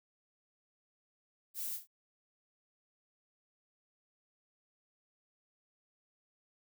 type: noise with echo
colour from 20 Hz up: violet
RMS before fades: -40 dBFS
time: 1.54-1.79 s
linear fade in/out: 50 ms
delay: 28 ms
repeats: 3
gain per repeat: -6 dB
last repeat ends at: 1.874 s
effects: none